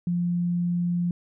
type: tone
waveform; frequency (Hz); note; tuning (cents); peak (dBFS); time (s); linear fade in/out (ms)
sine; 174.61; F3; 0; -22; 0.07-1.11; 2
effects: none